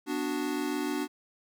square chord, B minor, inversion none, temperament equal, 246.9 / 293.7 / 370 Hz, B3 / D4 / F#4, 0 / 0 / 0 cents, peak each -37 / -32 / -36 dBFS, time 0.06-1.08 s, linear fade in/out 50 ms, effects none

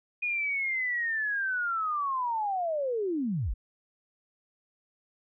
sine linear sweep, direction down, 2468 to 32 Hz, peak -27 dBFS, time 0.22-3.54 s, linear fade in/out 10 ms, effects none

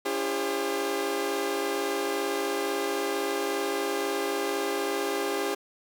sawtooth tone cluster, 287.1 / 339.1 / 402.8 / 532 Hz, D4 / E4 / G4 / C5, -39 / +49 / +47 / +29 cents, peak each -32 / -31 / -25 / -31 dBFS, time 0.05-5.55 s, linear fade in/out 10 ms, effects none

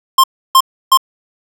square tone bursts, 1058 Hz, C6, 19 cents sharp, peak -5 dBFS, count 3, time 0.18-0.974 s, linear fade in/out 5 ms, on 58 ms, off 310 ms, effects none

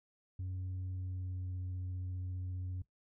sine tone with pitch glide, 92.5 to 91.49 Hz, F#2 to F#2, 0 to -19 cents, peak -35 dBFS, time 0.39-2.82 s, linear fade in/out 5 ms, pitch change -19 cents, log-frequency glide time 0.92-1.54 s, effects noise-tail reverb RT60 0.1 s tail -18 dB re dry + tanh soft clip ceiling -36 dBFS

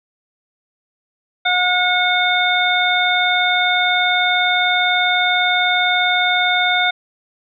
harmonic tone with a mistuned harmonic, 723 Hz, F#5, 40 cents flat, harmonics 1 / 2 / 3 / 5, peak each -19 / -19 / -19 / -19 dBFS, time 1.45-6.91 s, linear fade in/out 10 ms, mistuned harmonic 3, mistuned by +15 cents, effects none

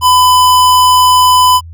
square tone, 1004 Hz, B5, 28 cents sharp, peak -5 dBFS, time 0.01-1.61 s, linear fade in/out 50 ms, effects added 83 Hz sine -27 dBFS peak until 1.73 s

